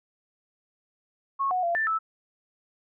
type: tone with pitch steps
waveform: sine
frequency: 1096 / 734 / 686 / 1772 / 1311 Hz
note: C#6 / F#5 / F5 / A6 / E6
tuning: -20 / -14 / -31 / +12 / -10 cents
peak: -23 dBFS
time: 1.39-1.99 s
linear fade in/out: 20 ms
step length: 120 ms
effects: none